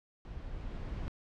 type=noise with level ramp; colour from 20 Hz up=brown; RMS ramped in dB=-44 to -37 dBFS; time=0.25-1.08 s; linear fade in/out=0 ms; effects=low-pass 4000 Hz 12 dB/octave